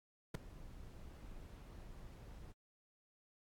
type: noise with ADSR envelope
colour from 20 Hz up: brown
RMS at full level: -31 dBFS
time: 0.34-2.53 s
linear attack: 10 ms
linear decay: 5 ms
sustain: -22 dB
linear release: 19 ms
effects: AAC 64 kbps